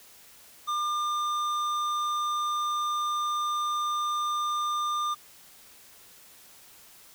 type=tone with hard clipping; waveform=sine; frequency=1200 Hz; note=D6; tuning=37 cents sharp; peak=-28 dBFS; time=0.67-5.15 s; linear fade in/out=20 ms; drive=10 dB; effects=white hiss -53 dBFS RMS until 7.14 s